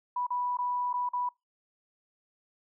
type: tone with dropouts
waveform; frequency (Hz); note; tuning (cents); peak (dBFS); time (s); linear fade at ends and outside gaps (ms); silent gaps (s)
sine; 984; B5; -7; -28; 0.16-1.29; 5; 0.267-0.304 / 0.571-0.586 / 0.93-0.938 / 1.09-1.133
effects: noise-tail reverb RT60 0.2 s tail -24 dB re dry